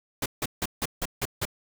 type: noise bursts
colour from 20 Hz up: pink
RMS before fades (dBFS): -28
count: 7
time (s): 0.22-1.453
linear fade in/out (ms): 5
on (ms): 39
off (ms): 160
effects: none